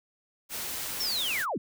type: noise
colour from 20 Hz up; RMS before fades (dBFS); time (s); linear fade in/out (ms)
white; -35; 0.49-1.46; 50
type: linear sweep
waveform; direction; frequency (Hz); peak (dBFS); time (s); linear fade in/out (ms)
sine; down; 5588 to 130.81; -28; 1-1.58; 5
effects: none